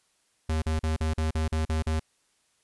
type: tone bursts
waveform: square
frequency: 79 Hz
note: D#2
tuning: 27 cents sharp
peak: -25 dBFS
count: 9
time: 0.49-1.996 s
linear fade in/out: 5 ms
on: 130 ms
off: 42 ms
effects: white hiss -69 dBFS RMS until 2.63 s + resampled to 24000 Hz